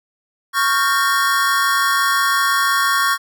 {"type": "chord", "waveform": "square", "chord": "G half-diminished seventh", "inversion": "second", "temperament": "equal with one note detuned", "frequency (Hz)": [1108.7, 1396.9, 1568, 1832.6], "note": ["Db6", "F6", "G6", "Bb6"], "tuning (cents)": [0, 0, 0, -30], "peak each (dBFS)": [-18, -22, -24, -22], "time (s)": [0.53, 3.18], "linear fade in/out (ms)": 50, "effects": []}